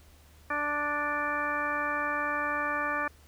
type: harmonic tone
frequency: 293.7 Hz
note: D4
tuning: in tune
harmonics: 1 / 2 / 3 / 4 / 5 / 6 / 8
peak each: -40 / -37 / -38 / -32 / -36 / -33 / -40 dBFS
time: 0.5-3.08 s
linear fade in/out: 5 ms
effects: added 75 Hz sine -55 dBFS peak until 3.27 s + pink hiss -60 dBFS RMS until 3.27 s